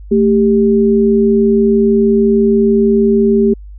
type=tone pair together; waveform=sine; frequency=222.1 / 395.8 Hz; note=A3 / G4; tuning=+16 / +17 cents; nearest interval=minor seventh; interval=1001 cents; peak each=-10 dBFS; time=0.11-3.54 s; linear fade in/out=10 ms; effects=added 50 Hz sine -29 dBFS peak until 3.78 s